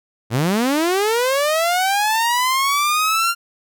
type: linear sweep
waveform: sawtooth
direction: up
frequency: 103.83 to 1396.9 Hz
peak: -12 dBFS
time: 0.3-3.35 s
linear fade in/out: 50 ms
effects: none